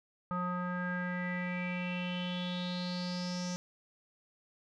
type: tone with low-pass filter sweep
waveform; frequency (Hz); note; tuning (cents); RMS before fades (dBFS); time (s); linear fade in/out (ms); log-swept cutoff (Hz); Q
square; 179.1; F3; +44; -36; 0.31-3.56; 0; 1200 to 6000; 7.3
effects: none